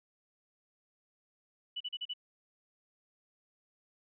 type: tone bursts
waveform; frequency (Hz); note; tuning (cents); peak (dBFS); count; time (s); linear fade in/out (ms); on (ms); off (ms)
sine; 2960; F#7; 0; -35; 5; 1.76-2.137; 10; 45; 38
effects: none